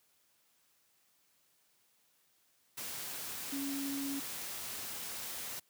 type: tone in noise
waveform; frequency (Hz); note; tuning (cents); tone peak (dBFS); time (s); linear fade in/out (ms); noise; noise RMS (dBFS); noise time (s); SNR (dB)
sine; 277.2; C#4; 0; -36; 3.52-4.2; 10; white; -42; 2.77-5.6; +3
effects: white hiss -72 dBFS RMS until 5.69 s + high-pass 80 Hz 12 dB/octave